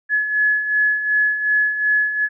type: beating tone pair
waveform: sine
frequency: 1700 / 1702.7 Hz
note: G#6 / G#6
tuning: +40 / +43 cents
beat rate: 2.7 Hz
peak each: -23 / -16 dBFS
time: 0.09-2.29 s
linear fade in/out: 50 ms
effects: none